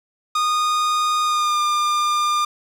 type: tone with pitch glide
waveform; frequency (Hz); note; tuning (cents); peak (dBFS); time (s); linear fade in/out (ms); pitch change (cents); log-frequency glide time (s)
45% pulse; 1230 to 1202.6; D#6 to D6; -20 to +41; -17; 0.35-2.45; 5; -39; 1.23-1.61
effects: low-pass 8000 Hz 12 dB/octave + 8-bit